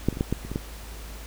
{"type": "clicks", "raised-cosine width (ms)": 3, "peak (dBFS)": [-7, -21, -21, -10, -11, -23, -19, -13], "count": 8, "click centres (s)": [0.086, 0.127, 0.171, 0.209, 0.326, 0.45, 0.516, 0.559], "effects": ["added 53 Hz sine -38 dBFS peak until 1.26 s", "pink hiss -44 dBFS RMS until 1.26 s"]}